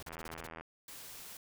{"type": "noise bursts", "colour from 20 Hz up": "pink", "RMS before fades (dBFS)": -47, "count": 8, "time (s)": [0, 0.467], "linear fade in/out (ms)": 0, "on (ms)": 26, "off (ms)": 37}
{"type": "click train", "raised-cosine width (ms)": 0.5, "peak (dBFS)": -30, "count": 45, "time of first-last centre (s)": [0.07, 0.61], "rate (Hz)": 81.5}
{"type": "noise", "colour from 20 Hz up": "white", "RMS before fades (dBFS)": -49, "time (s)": [0.88, 1.37], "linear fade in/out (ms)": 2}
{"effects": []}